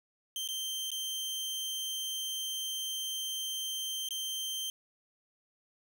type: tone with dropouts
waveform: sawtooth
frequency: 3136 Hz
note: G7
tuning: in tune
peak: -31 dBFS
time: 0.36-4.7 s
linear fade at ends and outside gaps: 1 ms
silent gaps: 0.476-0.487 / 0.904-0.916 / 4.088-4.107 s
effects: none